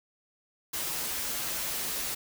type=noise with comb filter; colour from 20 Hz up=white; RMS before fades=-33 dBFS; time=0.73-2.15 s; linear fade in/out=10 ms; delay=10 ms; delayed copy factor=-0.75; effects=none